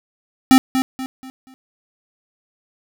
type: tone with echo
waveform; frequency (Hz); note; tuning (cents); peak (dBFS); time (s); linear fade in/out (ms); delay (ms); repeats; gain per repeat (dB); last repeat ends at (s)
square; 261.6; C4; 0; -7; 0.51-0.58; 0; 240; 4; -9; 1.54
effects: none